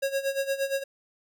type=tone with tremolo; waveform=square; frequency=547 Hz; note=C#5; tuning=23 cents flat; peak=-24 dBFS; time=0.02-0.84 s; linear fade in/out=10 ms; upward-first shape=sine; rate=8.6 Hz; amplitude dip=80%; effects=none